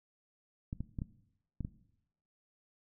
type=clicks; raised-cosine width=5 ms; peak=-25 dBFS; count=6; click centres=0.729 / 0.806 / 0.988 / 1.019 / 1.607 / 1.649 s; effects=noise-tail reverb RT60 0.8 s tail -17 dB re dry